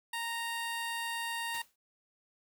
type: tone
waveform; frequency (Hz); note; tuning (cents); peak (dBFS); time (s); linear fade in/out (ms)
15% pulse; 928; A#5; -8; -28; 0.13-1.62; 5
type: noise with exponential decay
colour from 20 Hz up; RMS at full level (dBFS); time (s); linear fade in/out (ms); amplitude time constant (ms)
white; -42; 1.54-1.76; 5; 46
effects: noise-tail reverb RT60 0.1 s tail -23 dB re dry